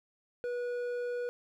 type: tone with hard clipping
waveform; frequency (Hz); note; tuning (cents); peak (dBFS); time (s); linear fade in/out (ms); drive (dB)
sine; 486.7; B4; -25; -34; 0.44-1.29; 0; 6
effects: none